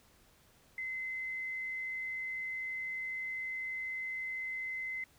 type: tone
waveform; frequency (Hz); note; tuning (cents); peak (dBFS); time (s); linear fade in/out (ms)
sine; 2054; C7; -33; -36; 0.78-5.04; 2
effects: pink hiss -65 dBFS RMS until 5.18 s